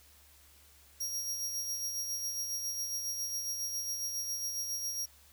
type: tone with tremolo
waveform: sawtooth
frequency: 5640 Hz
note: F8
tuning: 16 cents sharp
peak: -30 dBFS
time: 1-5.06 s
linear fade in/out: 10 ms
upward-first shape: sine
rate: 7.3 Hz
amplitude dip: 40%
effects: added 71 Hz sine -63 dBFS peak until 5.32 s + white hiss -61 dBFS RMS until 5.32 s

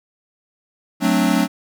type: chord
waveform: square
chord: D dominant seventh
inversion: first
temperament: equal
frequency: 185 / 220 / 261.6 / 293.7 Hz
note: F#3 / A3 / C4 / D4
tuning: 0 / 0 / 0 / 0 cents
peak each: -21 dBFS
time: 1-1.48 s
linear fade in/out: 50 ms
effects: none

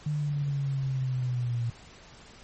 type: linear sweep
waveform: sine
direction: down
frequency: 150.9 to 116.54 Hz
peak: -26 dBFS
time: 0.06-1.7 s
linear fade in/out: 5 ms
effects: pink hiss -51 dBFS RMS until 2.43 s + MP3 32 kbps

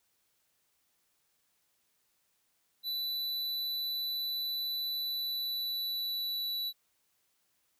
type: tone with pitch glide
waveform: square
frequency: 3977 to 3947 Hz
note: B7 to B7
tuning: +11 to -2 cents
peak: -33 dBFS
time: 2.83-6.73 s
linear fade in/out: 50 ms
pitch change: -13 cents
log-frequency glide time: 4.86-6.58 s
effects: white hiss -75 dBFS RMS until 7.79 s

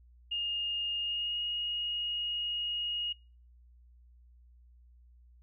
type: tone with pitch glide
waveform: sine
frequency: 2836 to 2874 Hz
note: F7 to F7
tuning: +26 to +49 cents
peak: -31 dBFS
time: 0.31-3.13 s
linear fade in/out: 10 ms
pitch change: +23 cents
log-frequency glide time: 0.99-1.39 s
effects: noise-tail reverb RT60 0.4 s tail -25 dB re dry + added 60 Hz sine -56 dBFS peak until 5.42 s

